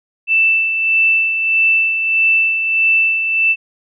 sine tone with tremolo, 2655 Hz, E7, 12 cents sharp, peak -9 dBFS, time 0.27-3.56 s, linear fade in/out 50 ms, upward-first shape sine, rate 1.6 Hz, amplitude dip 50%, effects none

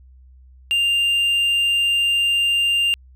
triangle tone, 2794 Hz, F7, in tune, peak -14 dBFS, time 0.71-2.94 s, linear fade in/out 0 ms, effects added 64 Hz sine -44 dBFS peak until 3.15 s

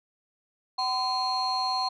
sine tone cluster, 761 / 1021 / 4231 Hz, F#5 / C6 / C8, +48 / -43 / +19 cents, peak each -28 dBFS, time 0.78-1.89 s, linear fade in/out 10 ms, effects tanh soft clip ceiling -20 dBFS

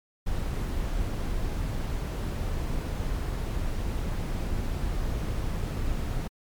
brown noise, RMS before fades -29 dBFS, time 0.26-6.28 s, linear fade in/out 10 ms, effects MP3 96 kbps

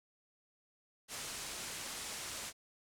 white low-pass noise, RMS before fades -44 dBFS, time 1.08-2.53 s, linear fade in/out 50 ms, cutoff 9700 Hz, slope 24 dB/octave, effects none

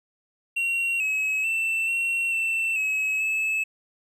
triangle tone with pitch steps, 2743 / 2564 / 2673 / 2725 / 2682 / 2566 / 2599 Hz, F7 / E7 / E7 / F7 / E7 / E7 / E7, -32 / -49 / +23 / -43 / +29 / -47 / -25 cents, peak -21 dBFS, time 0.56-3.64 s, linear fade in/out 10 ms, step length 440 ms, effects none

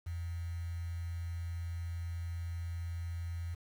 sine tone with quantisation, 84.8 Hz, E2, 50 cents sharp, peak -36 dBFS, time 0.06-3.55 s, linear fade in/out 10 ms, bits 9, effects none

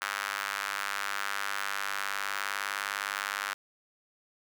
square tone with high-pass filter, 49.86 Hz, G1, 30 cents sharp, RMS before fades -34 dBFS, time 0.01-3.54 s, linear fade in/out 10 ms, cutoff 1400 Hz, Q 2.3, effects none

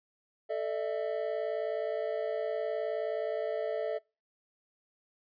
triangle chord, A suspended fourth, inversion none, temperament equal with one note detuned, 440 / 600 / 659.3 Hz, A4 / D5 / E5, 0 / +37 / 0 cents, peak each -33 dBFS, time 0.49-3.99 s, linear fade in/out 20 ms, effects noise-tail reverb RT60 0.3 s tail -26 dB re dry + resampled to 11025 Hz

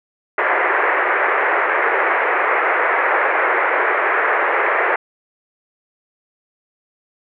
white band-pass noise, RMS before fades -17 dBFS, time 0.38-4.96 s, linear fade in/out 5 ms, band 370 to 2100 Hz, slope 48 dB/octave, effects none

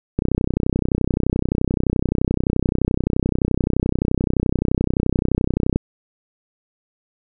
click train, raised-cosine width 3 ms, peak -5 dBFS, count 177, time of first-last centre 0.19-5.76 s, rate 31.6 Hz, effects none

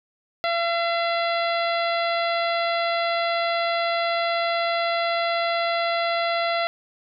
harmonic tone, 679 Hz, F5, 49 cents flat, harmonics 1 / 2 / 3 / 4 / 5 / 6 / 7, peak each -23 / -28 / -29 / -35 / -34 / -34 / -41 dBFS, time 0.44-6.67 s, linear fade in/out 0 ms, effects none

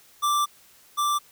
square tone pair in turn, 1174.7 / 1174.7 Hz, D6 / D6, 0 / 0 cents, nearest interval unison, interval 0 cents, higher neither, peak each -21 / -22 dBFS, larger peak first, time 0.22-0.46 / 0.97-1.19 s, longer first, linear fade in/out 20 ms, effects white hiss -55 dBFS RMS until 1.31 s

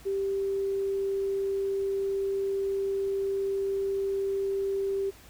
sine tone, 392 Hz, G4, in tune, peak -26 dBFS, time 0.05-5.11 s, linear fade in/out 20 ms, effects added 56 Hz sine -55 dBFS peak until 5.29 s + pink hiss -53 dBFS RMS until 5.29 s

